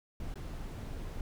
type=noise with dropouts; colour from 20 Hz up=brown; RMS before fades=-40 dBFS; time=0.2-1.21 s; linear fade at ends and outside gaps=2 ms; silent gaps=0.341-0.356 s; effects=none